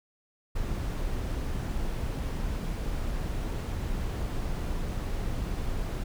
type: noise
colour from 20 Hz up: brown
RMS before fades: -31 dBFS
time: 0.55-6.04 s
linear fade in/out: 10 ms
effects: none